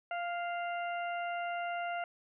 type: harmonic tone with a mistuned harmonic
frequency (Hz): 695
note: F5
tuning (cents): -9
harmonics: 1 / 2 / 3 / 4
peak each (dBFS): -35 / -41 / -45 / -47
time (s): 0.11-2.04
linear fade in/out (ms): 2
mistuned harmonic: 2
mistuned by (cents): +18
effects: none